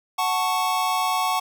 square chord, F# minor, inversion none, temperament equal, 740 / 880 / 1108.7 Hz, F#5 / A5 / C#6, 0 / 0 / 0 cents, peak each -26 / -27 / -25 dBFS, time 0.18-1.4 s, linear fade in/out 10 ms, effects none

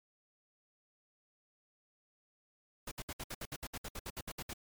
pink noise bursts, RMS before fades -42 dBFS, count 16, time 2.87-4.534 s, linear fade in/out 5 ms, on 44 ms, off 64 ms, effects MP3 96 kbps

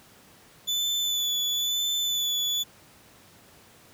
35% pulse tone with vibrato, 3481 Hz, A7, 19 cents flat, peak -23 dBFS, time 0.67-2.64 s, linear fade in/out 20 ms, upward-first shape sine, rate 1 Hz, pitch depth 22 cents each way, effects pink hiss -54 dBFS RMS until 3.93 s + high-pass 80 Hz 12 dB/octave

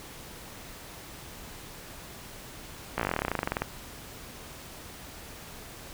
slowing click train, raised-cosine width 0.5 ms, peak -12 dBFS, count 22, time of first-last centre 2.98-3.62 s, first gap 16 ms, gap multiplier 1.06, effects pink hiss -45 dBFS RMS until 5.93 s

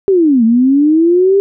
sine linear two-way sweep, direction down then up, 401.7 to 220 to 401.7 Hz, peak -6 dBFS, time 0.08-1.4 s, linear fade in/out 0 ms, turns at 0.44 s, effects none

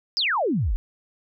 sine exponential sweep, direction down, 5340 to 36.28 Hz, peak -20 dBFS, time 0.17-0.76 s, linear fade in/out 0 ms, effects none

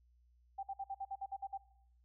sine tone bursts, 784 Hz, G5, in tune, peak -38 dBFS, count 10, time 0.58-1.577 s, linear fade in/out 10 ms, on 52 ms, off 53 ms, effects noise-tail reverb RT60 0.7 s tail -19 dB re dry + added 60 Hz sine -66 dBFS peak until 2.04 s

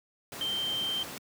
sine tone in noise, 3136 Hz, G7, in tune, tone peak -29 dBFS, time 0.41-1.03 s, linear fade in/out 2 ms, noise pink, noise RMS -40 dBFS, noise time 0.32-1.18 s, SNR +8 dB, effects high-pass 150 Hz 12 dB/octave

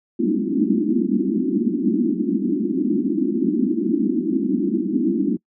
white band-pass noise, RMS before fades -20 dBFS, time 0.19-5.37 s, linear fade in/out 10 ms, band 190 to 350 Hz, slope 96 dB/octave, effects noise-tail reverb RT60 0.1 s tail -25 dB re dry

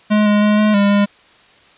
square tone with pitch steps, 211.1 / 207.9 / 209.9 / 212.3 / 201.7 / 203.1 Hz, G#3 / G#3 / G#3 / G#3 / G3 / G#3, +29 / +2 / +19 / +38 / +50 / -38 cents, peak -11 dBFS, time 0.1-1.06 s, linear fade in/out 20 ms, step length 160 ms, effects white hiss -48 dBFS RMS until 1.77 s + resampled to 8000 Hz

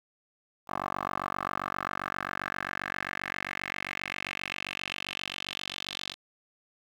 10% pulse tone with band-pass filter sweep, 47.54 Hz, F#1, 48 cents sharp, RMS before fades -36 dBFS, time 0.67-6.16 s, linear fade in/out 50 ms, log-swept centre 1000 to 3700 Hz, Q 3.2, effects 9-bit

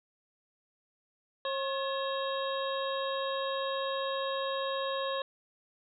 harmonic tone with a mistuned harmonic, 541 Hz, C#5, 42 cents flat, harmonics 1 / 2 / 3 / 5 / 6 / 7, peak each -33 / -36 / -42 / -48 / -44 / -40 dBFS, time 1.45-5.22 s, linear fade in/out 2 ms, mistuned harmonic 3, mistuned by +85 cents, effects none

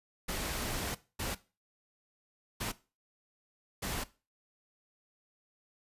pink noise bursts at uneven times, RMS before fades -36 dBFS, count 4, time 0.28-0.95 / 1.19-1.35 / 2.6-2.72 / 3.82-4.04 s, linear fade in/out 10 ms, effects noise-tail reverb RT60 0.3 s tail -17 dB re dry + resampled to 32000 Hz

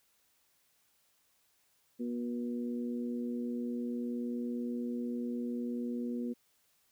harmonic tone, 120.6 Hz, B2, 41 cents flat, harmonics 2 / 3 / 4, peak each -34 / -43 / -45 dBFS, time 1.99-6.34 s, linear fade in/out 20 ms, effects white hiss -72 dBFS RMS until 6.91 s

